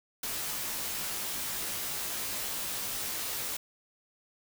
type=noise with comb filter; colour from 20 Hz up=white; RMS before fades=-35 dBFS; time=0.23-3.57 s; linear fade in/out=5 ms; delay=17 ms; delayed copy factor=-0.75; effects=none